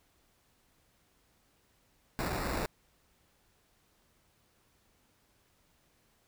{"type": "noise with sample-and-hold", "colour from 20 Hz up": "pink", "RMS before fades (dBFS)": -34, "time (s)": [2.19, 2.66], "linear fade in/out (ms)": 0, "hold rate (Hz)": 3150, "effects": ["pink hiss -70 dBFS RMS until 6.27 s"]}